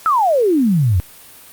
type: exponential sweep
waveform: sine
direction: down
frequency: 1353 to 82.6 Hz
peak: -11 dBFS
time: 0.06-1 s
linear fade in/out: 0 ms
effects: white hiss -41 dBFS RMS until 1.52 s + Opus 48 kbps